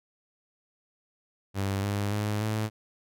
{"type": "tone with pitch steps", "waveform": "sawtooth", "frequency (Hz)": [98.2, 101.49, 104.88, 108.39], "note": ["G2", "G#2", "G#2", "A2"], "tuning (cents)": [4, -39, 17, -26], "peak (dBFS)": -23, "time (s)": [1.54, 2.7], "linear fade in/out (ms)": 50, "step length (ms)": 290, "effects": []}